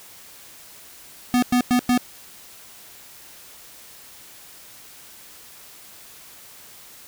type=tone bursts; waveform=square; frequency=246.9 Hz; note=B3; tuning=in tune; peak=-16 dBFS; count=4; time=1.34-1.976 s; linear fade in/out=0 ms; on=84 ms; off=100 ms; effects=white hiss -45 dBFS RMS until 7.07 s